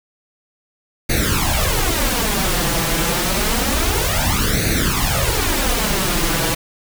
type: noise with flanger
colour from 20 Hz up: pink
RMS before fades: -18 dBFS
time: 1.09-6.55 s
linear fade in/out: 10 ms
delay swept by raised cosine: 0.47 to 6.07 ms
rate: 0.28 Hz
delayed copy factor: +0.8
effects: none